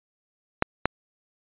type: clicks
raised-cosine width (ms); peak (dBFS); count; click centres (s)
0.5; -4; 2; 0.624 / 0.856
effects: resampled to 8000 Hz